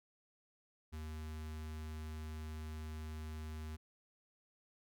square tone with notch filter, 77.9 Hz, D#2, 3 cents sharp, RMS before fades -45 dBFS, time 0.92-3.77 s, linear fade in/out 20 ms, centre 580 Hz, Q 1.7, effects none

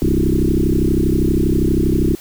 sine tone with frequency modulation, 188.1 Hz, F#3, 29 cents sharp, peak -12 dBFS, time 0.02-2.15 s, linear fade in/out 0 ms, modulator 32.5 Hz, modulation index 5.6, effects white hiss -40 dBFS RMS until 2.2 s

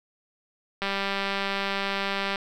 click train, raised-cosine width 0.3 ms, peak -12 dBFS, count 304, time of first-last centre 0.82-2.358 s, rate 197 Hz, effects 8-bit

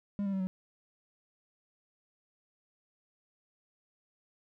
triangle tone with pitch steps, 202.1 / 196.8 / 191.64 / 186.62 Hz, G#3 / G3 / G3 / F#3, -47 / +7 / -39 / +15 cents, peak -28 dBFS, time 0.19-0.47 s, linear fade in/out 0 ms, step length 70 ms, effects none

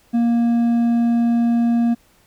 triangle tone with hard clipping, 234.8 Hz, A#3, 13 cents sharp, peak -15 dBFS, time 0.13-1.95 s, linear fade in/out 20 ms, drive 7 dB, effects pink hiss -56 dBFS RMS until 2.26 s

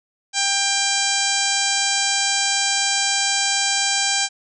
harmonic tone, 793 Hz, G5, 20 cents sharp, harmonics 1 / 2 / 3 / 4 / 5 / 6 / 7 / 8 / 9 / 10, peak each -27 / -27 / -27 / -27 / -27 / -27 / -27 / -27 / -27 / -27 dBFS, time 0.33-4.29 s, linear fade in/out 50 ms, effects none

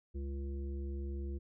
harmonic tone, 69.3 Hz, C#2, in tune, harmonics 1 / 3 / 5 / 7, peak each -37 / -49 / -47 / -59 dBFS, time 0.14-1.39 s, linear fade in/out 20 ms, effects none

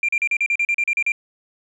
sine tone bursts, 2378 Hz, D7, 21 cents sharp, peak -15 dBFS, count 12, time 0.03-1.12 s, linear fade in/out 2 ms, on 56 ms, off 38 ms, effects tanh soft clip ceiling -13 dBFS

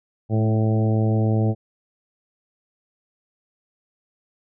harmonic tone with a mistuned harmonic, 110 Hz, A2, in tune, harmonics 1 / 2 / 3 / 4 / 5 / 6 / 7, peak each -18 / -24 / -28 / -30 / -32 / -34 / -35 dBFS, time 0.29-1.55 s, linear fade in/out 50 ms, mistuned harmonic 2, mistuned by -23 cents, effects none

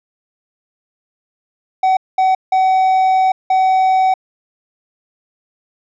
triangle tone bursts at uneven times, 755 Hz, F#5, 35 cents sharp, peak -8 dBFS, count 4, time 1.83-1.97 / 2.18-2.35 / 2.52-3.32 / 3.5-4.14 s, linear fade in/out 5 ms, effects resampled to 16000 Hz

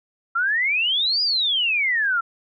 sine exponential two-way sweep, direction up then down, 1335 to 4978 to 1335 Hz, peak -18 dBFS, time 0.35-2.21 s, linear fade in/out 10 ms, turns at 1.22 s, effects none

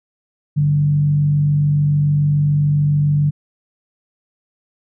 sine tone with frequency modulation, 146.83 Hz, D3, in tune, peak -12 dBFS, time 0.56-3.31 s, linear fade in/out 20 ms, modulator 47 Hz, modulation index 0.3, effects none

